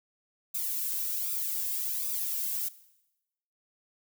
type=noise with flanger; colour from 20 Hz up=violet; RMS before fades=-32 dBFS; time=0.54-2.69 s; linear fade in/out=10 ms; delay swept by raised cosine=0.81 to 1.91 ms; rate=1.3 Hz; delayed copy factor=+0.75; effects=noise-tail reverb RT60 0.9 s tail -17 dB re dry